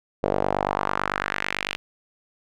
sawtooth tone with band-pass filter sweep, 49 Hz, G1, in tune, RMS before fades -26 dBFS, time 0.23-1.76 s, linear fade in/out 0 ms, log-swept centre 530 to 2800 Hz, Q 2.1, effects none

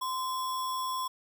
sine tone with sample-and-hold, 1035 Hz, C6, 19 cents flat, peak -30 dBFS, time 0.01-1.08 s, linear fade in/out 10 ms, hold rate 4410 Hz, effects none

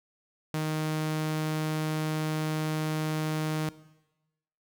sawtooth tone, 155.56 Hz, D#3, in tune, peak -24 dBFS, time 0.54-3.69 s, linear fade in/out 0 ms, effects noise-tail reverb RT60 1.0 s tail -18 dB re dry

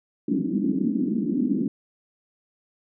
white band-pass noise, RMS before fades -24 dBFS, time 0.28-1.68 s, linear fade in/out 5 ms, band 190 to 310 Hz, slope 48 dB/octave, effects none

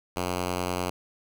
5% pulse tone, 90 Hz, F#2, 47 cents flat, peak -16 dBFS, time 0.16-0.9 s, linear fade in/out 5 ms, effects none

